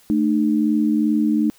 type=tone pair together; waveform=sine; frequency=220 / 302.6 Hz; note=A3 / D#4; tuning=0 / -48 cents; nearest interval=tritone; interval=552 cents; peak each=-18 dBFS; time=0.1-1.5 s; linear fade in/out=0 ms; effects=white hiss -53 dBFS RMS until 1.58 s